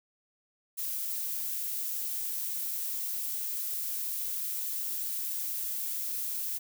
violet noise, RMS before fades -34 dBFS, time 0.77-6.59 s, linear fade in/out 20 ms, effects none

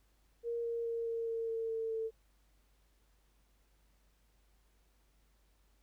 sine tone with pitch steps, 468.6 / 465.4 / 462.1 / 459 / 455.8 / 452.6 / 449.5 / 446.4 Hz, A#4 / A#4 / A#4 / A#4 / A#4 / A4 / A4 / A4, +9 / -3 / -15 / -27 / -39 / +49 / +37 / +25 cents, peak -34 dBFS, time 0.43-2.11 s, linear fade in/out 50 ms, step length 210 ms, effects added 50 Hz sine -68 dBFS peak until 5.82 s + pink hiss -75 dBFS RMS until 5.82 s

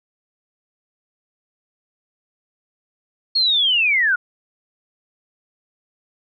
sine linear sweep, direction down, 4343 to 1396.9 Hz, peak -14 dBFS, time 3.35-4.16 s, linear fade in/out 10 ms, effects none

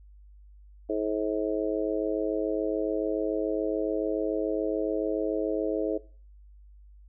harmonic tone, 107 Hz, A2, 48 cents flat, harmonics 3 / 4 / 5 / 6, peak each -30 / -30 / -32 / -34 dBFS, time 0.89-5.98 s, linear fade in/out 10 ms, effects noise-tail reverb RT60 0.4 s tail -18 dB re dry + added 50 Hz sine -49 dBFS peak until 7.08 s

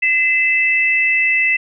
sine tone pair together, 2039 / 2637 Hz, C7 / E7, -45 / 0 cents, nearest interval major third, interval 445 cents, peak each -15 / -15 dBFS, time 0.02-1.57 s, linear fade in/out 10 ms, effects none

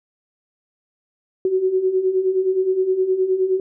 sine beating tone pair, 368.4 / 378 Hz, F#4 / F#4, -7 / +37 cents, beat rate 9.6 Hz, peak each -23 / -17 dBFS, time 1.45-3.6 s, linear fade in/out 2 ms, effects none

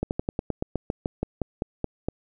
slowing click train, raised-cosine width 2 ms, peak -12 dBFS, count 15, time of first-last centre 0.03-2.086 s, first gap 79 ms, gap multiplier 1.09, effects none

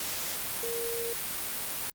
sine tone in noise, 466.2 Hz, A#4, in tune, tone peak -33 dBFS, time 0.63-1.13 s, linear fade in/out 2 ms, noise white, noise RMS -34 dBFS, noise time 0-1.9 s, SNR -2 dB, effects Opus 48 kbps

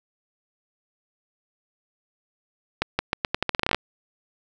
accelerating click train, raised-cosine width 0.3 ms, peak -5 dBFS, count 15, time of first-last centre 2.82-3.746 s, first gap 170 ms, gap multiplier 0.83, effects none

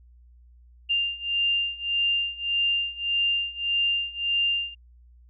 sine beating tone pair, 2794 / 2795.7 Hz, F7 / F7, 0 / +1 cents, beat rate 1.7 Hz, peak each -27 / -25 dBFS, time 0.89-4.75 s, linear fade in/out 20 ms, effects added 60 Hz sine -50 dBFS peak until 5.29 s

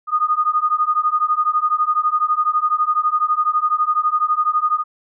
sine beating tone pair, 1226 / 1238 Hz, D#6 / D#6, -26 / -9 cents, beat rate 12 Hz, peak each -18 dBFS, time 0.07-4.84 s, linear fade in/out 50 ms, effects none

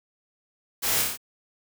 white noise with echo, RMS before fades -27 dBFS, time 0.82-1.03 s, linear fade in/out 20 ms, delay 29 ms, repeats 5, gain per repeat -2 dB, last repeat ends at 1.175 s, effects none

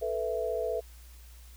sine chord, A suspended second, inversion none, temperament just, 440 / 495 / 660 Hz, A4 / B4 / E5, 0 / +4 / +2 cents, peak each -33 dBFS, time 0.01-0.81 s, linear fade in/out 20 ms, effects added 60 Hz sine -48 dBFS peak until 1.56 s + white hiss -58 dBFS RMS until 1.56 s

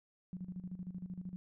sine tone with tremolo, 182 Hz, F#3, 28 cents flat, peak -39 dBFS, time 0.33-1.36 s, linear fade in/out 0 ms, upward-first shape square, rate 13 Hz, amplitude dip 75%, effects none

